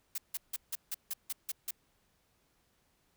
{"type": "noise bursts", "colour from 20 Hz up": "blue", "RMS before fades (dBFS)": -36, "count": 9, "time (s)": [0.15, 1.709], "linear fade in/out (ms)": 5, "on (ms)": 31, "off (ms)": 160, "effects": ["pink hiss -73 dBFS RMS until 3.16 s"]}